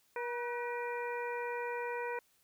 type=harmonic tone with a mistuned harmonic; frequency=480 Hz; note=B4; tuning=49 cents flat; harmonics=1 / 2 / 3 / 4 / 5; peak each=-38 / -40 / -45 / -46 / -46 dBFS; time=0.16-2.19 s; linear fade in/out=2 ms; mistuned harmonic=3; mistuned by=+68 cents; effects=white hiss -71 dBFS RMS until 2.43 s